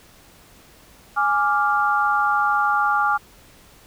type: chord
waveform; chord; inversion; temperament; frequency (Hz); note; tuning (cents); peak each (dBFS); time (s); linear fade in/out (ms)
sine; D diminished; second; equal; 830.6 / 1174.7 / 1396.9; Ab5 / D6 / F6; 0 / 0 / 0; -21; 1.16-3.18; 20
effects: pink hiss -50 dBFS RMS until 3.86 s